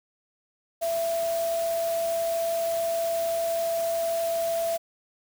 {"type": "tone in noise", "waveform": "sine", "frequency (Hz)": 668, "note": "E5", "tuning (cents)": 23, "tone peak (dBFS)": -24, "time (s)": [0.81, 4.78], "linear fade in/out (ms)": 20, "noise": "white", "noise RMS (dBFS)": -38, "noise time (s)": [0.81, 4.78], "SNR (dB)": 11, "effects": []}